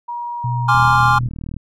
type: tone with pitch glide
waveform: sine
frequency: 954 to 946.3 Hz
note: A#5 to A#5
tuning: +40 to +26 cents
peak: -23 dBFS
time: 0.08-0.97 s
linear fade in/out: 10 ms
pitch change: -14 cents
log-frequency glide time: 0.38-0.59 s
type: tone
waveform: sine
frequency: 122.2 Hz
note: B2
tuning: 18 cents flat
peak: -18 dBFS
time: 0.44-1.28 s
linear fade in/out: 5 ms
type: chord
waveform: triangle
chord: D half-diminished seventh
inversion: second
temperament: equal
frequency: 830.6 / 1046.5 / 1174.7 / 1396.9 Hz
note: Ab5 / C6 / D6 / F6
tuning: 0 / 0 / 0 / 0 cents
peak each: -15 dBFS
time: 0.68-1.19 s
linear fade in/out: 10 ms
type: click train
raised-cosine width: 5 ms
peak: -17 dBFS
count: 33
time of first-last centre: 0.75-1.566 s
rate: 39.2 Hz
effects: none